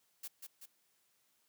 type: noise with echo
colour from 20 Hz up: blue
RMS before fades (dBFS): -44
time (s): 0.23-0.28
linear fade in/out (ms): 10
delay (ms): 190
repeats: 2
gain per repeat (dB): -4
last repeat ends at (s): 0.66
effects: white hiss -75 dBFS RMS until 1.48 s + high-pass 100 Hz 12 dB/octave